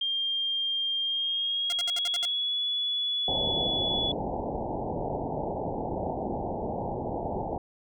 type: tone with pitch glide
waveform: sine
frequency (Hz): 3200 to 3410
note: G7 to G#7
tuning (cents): +35 to +45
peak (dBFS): -26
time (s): 0.01-4.12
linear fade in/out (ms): 5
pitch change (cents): +110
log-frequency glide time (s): 1.01-2.63
type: tone bursts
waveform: 5% pulse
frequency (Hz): 698.5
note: F5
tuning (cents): 0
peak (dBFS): -21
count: 7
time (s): 1.7-2.252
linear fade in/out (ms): 0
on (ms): 24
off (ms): 64
type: low-pass noise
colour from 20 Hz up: white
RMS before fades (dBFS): -32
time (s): 3.28-7.58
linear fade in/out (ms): 2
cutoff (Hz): 890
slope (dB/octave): 96
effects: none